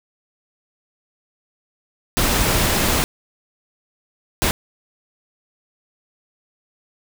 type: noise bursts at uneven times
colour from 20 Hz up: pink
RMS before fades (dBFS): -18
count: 2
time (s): 2.17-3.04 / 4.42-4.51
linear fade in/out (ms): 0
effects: none